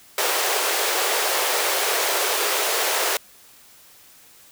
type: high-pass noise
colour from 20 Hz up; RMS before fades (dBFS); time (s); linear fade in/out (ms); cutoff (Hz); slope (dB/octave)
pink; -22; 0.18-3.17; 2; 390; 48
effects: white hiss -50 dBFS RMS until 4.51 s